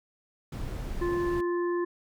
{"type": "noise", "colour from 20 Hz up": "brown", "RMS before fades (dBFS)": -35, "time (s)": [0.52, 1.41], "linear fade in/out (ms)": 5}
{"type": "harmonic tone", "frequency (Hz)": 349.2, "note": "F4", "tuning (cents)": 0, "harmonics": [1, 3, 5], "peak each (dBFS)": [-26, -36, -41], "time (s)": [1.01, 1.85], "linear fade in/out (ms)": 10}
{"effects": []}